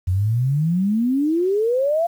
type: exponential sweep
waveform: sine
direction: up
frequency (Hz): 87.31 to 698.5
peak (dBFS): -16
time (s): 0.07-2.07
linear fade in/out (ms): 10
effects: 8-bit